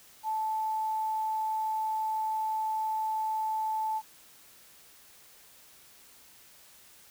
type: tone with quantisation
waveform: sine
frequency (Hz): 874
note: A5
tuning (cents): -12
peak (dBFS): -28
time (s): 0.23-4.02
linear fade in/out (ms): 50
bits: 9
effects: white hiss -56 dBFS RMS until 7.1 s